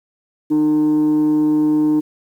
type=tone with frequency modulation; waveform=sine; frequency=304.6 Hz; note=D#4; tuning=37 cents flat; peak=-10 dBFS; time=0.5-2.01 s; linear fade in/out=20 ms; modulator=150 Hz; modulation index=0.23; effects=tanh soft clip ceiling -11 dBFS + 8-bit